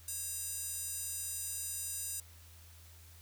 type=tone with high-pass filter; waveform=square; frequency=547 Hz; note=C#5; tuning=23 cents flat; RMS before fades=-40 dBFS; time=0.08-2.2 s; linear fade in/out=2 ms; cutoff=8200 Hz; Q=2.1; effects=added 83 Hz sine -55 dBFS peak until 3.21 s + white hiss -60 dBFS RMS until 3.21 s